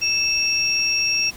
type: tone pair together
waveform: sine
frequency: 2637 / 5588 Hz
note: E7 / F8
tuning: 0 / 0 cents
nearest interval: octave + minor second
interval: 1300 cents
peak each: -21 / -20 dBFS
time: 0.01-1.31 s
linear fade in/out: 20 ms
effects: pink hiss -41 dBFS RMS until 1.36 s